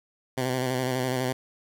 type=tone with vibrato; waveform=10% pulse; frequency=128.1 Hz; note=C3; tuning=36 cents flat; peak=-17 dBFS; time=0.37-1.33 s; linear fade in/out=10 ms; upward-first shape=square; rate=12 Hz; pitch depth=34 cents each way; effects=none